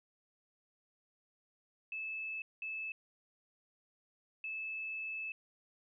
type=tone bursts at uneven times; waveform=sine; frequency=2614 Hz; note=E7; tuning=15 cents flat; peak=-38 dBFS; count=3; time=1.92-2.42 / 2.62-2.92 / 4.44-5.32 s; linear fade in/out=2 ms; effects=none